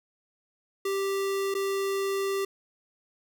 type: tone with dropouts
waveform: square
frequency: 392 Hz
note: G4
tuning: in tune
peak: -27 dBFS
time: 0.85-2.45 s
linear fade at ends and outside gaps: 5 ms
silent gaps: 1.542-1.549 s
effects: none